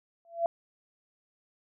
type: tone with exponential growth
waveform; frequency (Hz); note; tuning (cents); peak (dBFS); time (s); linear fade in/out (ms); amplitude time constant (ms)
sine; 676; E5; +43; -20; 0.25-0.46; 1; 44
effects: none